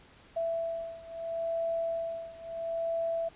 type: beating tone pair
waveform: sine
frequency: 664 / 664.75 Hz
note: E5 / E5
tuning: +12 / +14 cents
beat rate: 0.75 Hz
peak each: -33 / -35 dBFS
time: 0.36-3.29 s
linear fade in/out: 10 ms
effects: pink hiss -57 dBFS RMS until 3.35 s + resampled to 8000 Hz